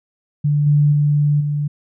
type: tone with level steps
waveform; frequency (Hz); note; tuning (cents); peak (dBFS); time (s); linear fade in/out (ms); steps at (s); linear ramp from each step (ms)
sine; 146.83; D3; 0; -13 / -10 / -12 / -17; 0.44-1.68; 10; 0.66 / 0.92 / 1.4; 10
effects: none